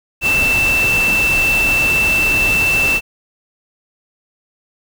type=tone in noise; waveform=sine; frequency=2663 Hz; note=E7; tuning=17 cents sharp; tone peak=-12 dBFS; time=0.21-3.01 s; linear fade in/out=50 ms; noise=pink; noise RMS=-22 dBFS; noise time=0.21-3.01 s; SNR=+7 dB; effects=none